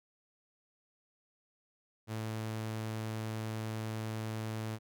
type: tone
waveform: sawtooth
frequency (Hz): 110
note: A2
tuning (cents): 0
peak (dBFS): -32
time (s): 2.07-4.79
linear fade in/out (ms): 50
effects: none